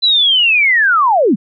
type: linear sweep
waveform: sine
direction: down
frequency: 4030 to 161.5 Hz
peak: -8 dBFS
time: 0.02-1.36 s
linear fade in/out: 20 ms
effects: none